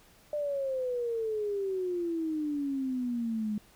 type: exponential sweep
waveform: sine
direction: down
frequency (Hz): 600 to 207.7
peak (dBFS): -29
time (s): 0.33-3.58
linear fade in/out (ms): 2
effects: pink hiss -60 dBFS RMS until 3.75 s